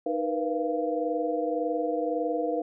sine tone cluster, 309.7 / 476.3 / 498.1 / 687 Hz, D#4 / A#4 / B4 / F5, -8 / +37 / +15 / -29 cents, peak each -31 dBFS, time 0.06-2.62 s, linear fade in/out 5 ms, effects none

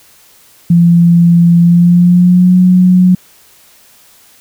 sine tone with pitch glide, 171 to 182.22 Hz, F3 to F#3, -36 to -26 cents, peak -3 dBFS, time 0.7-3.15 s, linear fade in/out 5 ms, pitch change +110 cents, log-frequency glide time 1.6-2.56 s, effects white hiss -44 dBFS RMS until 4.4 s

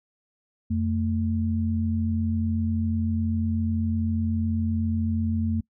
sine tone pair together, 88.7 / 223 Hz, F2 / A3, +27 / +23 cents, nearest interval octave + major third, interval 1596 cents, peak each -25 dBFS, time 0.7-5.61 s, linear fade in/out 10 ms, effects noise-tail reverb RT60 0.1 s tail -23 dB re dry

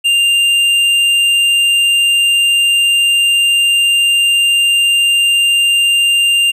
sine tone with hard clipping, 2794 Hz, F7, in tune, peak -10 dBFS, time 0.04-6.52 s, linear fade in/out 20 ms, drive 7 dB, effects none

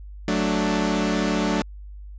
sawtooth chord, D major, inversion first, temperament equal, 185 / 220 / 293.7 Hz, F#3 / A3 / D4, 0 / 0 / 0 cents, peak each -21 dBFS, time 0.28-1.62 s, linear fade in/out 2 ms, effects added 50 Hz sine -36 dBFS peak until 2.18 s + resampled to 16000 Hz

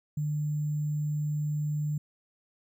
sine tone with sample-and-hold, 150 Hz, D3, 37 cents sharp, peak -27 dBFS, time 0.17-1.98 s, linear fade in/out 5 ms, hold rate 7350 Hz, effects none

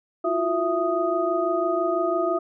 sine tone cluster, 334.5 / 360.5 / 664 / 1244 Hz, E4 / F#4 / E5 / D#6, +25 / -45 / +12 / -1 cents, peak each -28 / -26 / -24 / -28 dBFS, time 0.24-2.39 s, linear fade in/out 10 ms, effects none

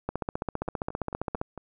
two click trains, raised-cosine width 1 ms, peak -15 / -24 dBFS, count 21 / 5, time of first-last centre 0.09-1.415 / 0.68-1.577 s, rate 15.1 / 4.46 Hz, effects none

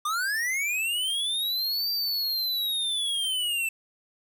square linear two-way sweep, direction up then down, 1174.7 to 4699 to 2643 Hz, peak -26 dBFS, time 0.05-3.69 s, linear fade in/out 5 ms, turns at 1.91 s, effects 9-bit

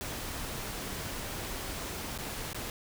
pink noise with dropouts, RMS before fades -38 dBFS, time 0.01-2.7 s, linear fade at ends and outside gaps 0 ms, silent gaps 2.177-2.187 / 2.531-2.546 s, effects none

